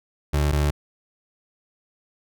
30% pulse tone pair in turn, 73.42 / 73.42 Hz, D2 / D2, 0 / 0 cents, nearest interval unison, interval 0 cents, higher neither, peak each -16 dBFS, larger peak neither, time 0.33-0.52 / 0.52-0.71 s, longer neither, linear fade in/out 10 ms, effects none

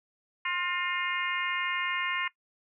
harmonic tone with a mistuned harmonic, 353.3 Hz, F4, 20 cents sharp, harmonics 3 / 4 / 5 / 6 / 7 / 8, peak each -34 / -39 / -35 / -33 / -38 / -38 dBFS, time 0.45-2.28 s, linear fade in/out 5 ms, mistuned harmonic 5, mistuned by +44 cents, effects noise-tail reverb RT60 0.1 s tail -19 dB re dry

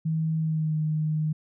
sine tone with pitch glide, 159.6 to 154.79 Hz, D#3 to D#3, +44 to -9 cents, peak -23 dBFS, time 0.05-1.33 s, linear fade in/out 10 ms, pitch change -53 cents, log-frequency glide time 0.38-0.77 s, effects none

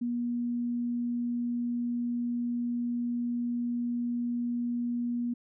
sine tone, 240 Hz, B3, 49 cents flat, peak -28 dBFS, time 0.01-5.34 s, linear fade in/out 10 ms, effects none

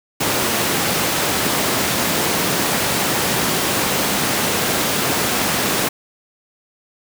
pink high-pass noise, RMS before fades -19 dBFS, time 0.2-5.89 s, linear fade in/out 10 ms, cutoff 160 Hz, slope 12 dB/octave, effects none

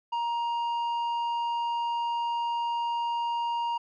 sine tone with tanh clipping, 940 Hz, A#5, 14 cents sharp, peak -28 dBFS, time 0.12-3.78 s, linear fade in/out 10 ms, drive 7 dB, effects none

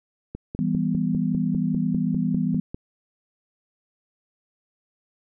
click train, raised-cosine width 3 ms, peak -19 dBFS, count 13, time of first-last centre 0.35-2.745 s, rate 5.01 Hz
sine chord, E minor, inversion none, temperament just, 164.81 / 197.78 / 247.2 Hz, E3 / G3 / B3, 0 / +16 / +2 cents, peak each -25 dBFS, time 0.59-2.6 s, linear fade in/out 0 ms
effects none

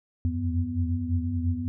sine tone cluster, 85.4 / 88.7 / 94.3 / 248 Hz, F2 / F2 / F#2 / B3, -38 / +27 / +33 / +7 cents, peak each -30 dBFS, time 0.25-1.68 s, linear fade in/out 0 ms, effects none

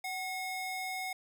square ring-modulated tone, 1460 Hz, F#6, 24 cents flat, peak -33 dBFS, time 0.04-1.13 s, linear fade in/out 5 ms, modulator 707 Hz, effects none

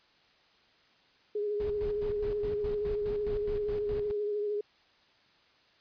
sine tone with vibrato, 415.6 Hz, G#4, 1 cent sharp, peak -29 dBFS, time 1.35-4.61 s, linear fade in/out 5 ms, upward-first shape triangle, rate 13 Hz, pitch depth 36 cents each way
brown noise with tremolo, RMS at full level -39 dBFS, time 1.6-4.11 s, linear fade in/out 0 ms, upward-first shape square, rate 4.8 Hz, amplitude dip 75%
effects white hiss -64 dBFS RMS until 5.8 s + resampled to 11025 Hz

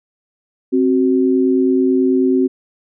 sine tone pair together, 263.7 / 372.9 Hz, C4 / F#4, +14 / +14 cents, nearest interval tritone, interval 600 cents, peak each -13 / -15 dBFS, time 0.72-2.48 s, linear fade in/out 20 ms, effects none

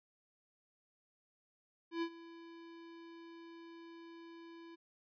square tone with ADSR envelope, 334.3 Hz, E4, 24 cents sharp, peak -34 dBFS, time 1.91-4.76 s, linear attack 110 ms, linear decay 70 ms, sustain -18 dB, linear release 17 ms, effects resampled to 11025 Hz

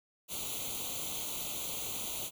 white noise with comb filter, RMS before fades -38 dBFS, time 0.28-2.31 s, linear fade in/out 50 ms, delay 0.29 ms, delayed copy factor +0.95, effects none

